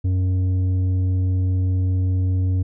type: tone with tanh clipping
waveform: sine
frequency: 92.5 Hz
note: F#2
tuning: in tune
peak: -18 dBFS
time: 0.04-2.63 s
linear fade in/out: 10 ms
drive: 7 dB
effects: none